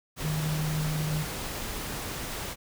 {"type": "tone in noise", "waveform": "sine", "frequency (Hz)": 153.9, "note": "D#3", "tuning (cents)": -19, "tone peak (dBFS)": -27, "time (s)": [0.21, 1.26], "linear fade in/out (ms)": 50, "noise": "pink", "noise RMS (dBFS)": -35, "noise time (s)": [0.16, 2.56], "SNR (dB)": 5, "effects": []}